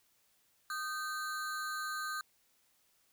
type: ring-modulated tone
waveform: square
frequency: 1390 Hz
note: F6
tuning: 9 cents flat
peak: -34 dBFS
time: 0.7-2.21 s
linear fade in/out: 2 ms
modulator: 158 Hz
effects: white hiss -72 dBFS RMS until 3.12 s